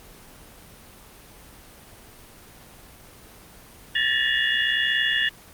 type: tone cluster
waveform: sine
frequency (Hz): 1712 / 1773 / 1901 / 2846 / 3409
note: A6 / A6 / A#6 / F7 / G#7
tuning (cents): -48 / +13 / +33 / +32 / +45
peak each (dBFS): -30 / -23 / -28 / -25 / -28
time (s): 3.95-5.29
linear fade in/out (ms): 5
effects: pink hiss -47 dBFS RMS until 5.53 s + Opus 24 kbps